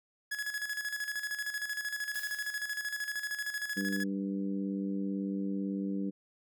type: tone with tremolo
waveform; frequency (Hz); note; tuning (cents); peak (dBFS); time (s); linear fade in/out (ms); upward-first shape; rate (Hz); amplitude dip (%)
45% pulse; 1687; G#6; +27; -32; 0.31-4.04; 10; square; 13; 60
type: noise with exponential decay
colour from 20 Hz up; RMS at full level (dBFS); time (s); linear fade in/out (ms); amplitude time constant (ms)
blue; -44; 2.14-3.2; 5; 230
type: harmonic tone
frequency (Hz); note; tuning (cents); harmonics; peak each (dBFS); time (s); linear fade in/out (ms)
98; G2; 0; 2 / 3 / 4 / 5; -33 / -36 / -46 / -46; 3.76-6.11; 20
effects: none